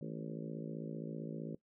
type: harmonic tone with a mistuned harmonic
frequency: 55.4 Hz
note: A1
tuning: 13 cents sharp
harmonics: 3 / 4 / 5 / 6 / 7 / 8 / 9 / 10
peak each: -44 / -46 / -48 / -50 / -51 / -52 / -53 / -54 dBFS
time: 0.01-1.55 s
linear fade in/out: 5 ms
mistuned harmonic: 3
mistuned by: -83 cents
effects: noise-tail reverb RT60 0.1 s tail -19 dB re dry